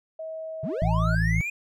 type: tone with pitch glide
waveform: sine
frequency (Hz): 640 to 631.6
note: D#5 to D#5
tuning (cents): +49 to +26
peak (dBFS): -32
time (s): 0.19-1.15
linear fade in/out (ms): 5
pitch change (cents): -23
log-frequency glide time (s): 0.65-0.85
type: linear sweep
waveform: triangle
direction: up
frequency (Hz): 110.4 to 2489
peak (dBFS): -26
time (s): 0.63-1.5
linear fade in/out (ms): 5
type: harmonic tone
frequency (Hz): 55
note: A1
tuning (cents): 0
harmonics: 1 / 2 / 3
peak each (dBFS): -25 / -25 / -25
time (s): 0.82-1.41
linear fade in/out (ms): 0
effects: none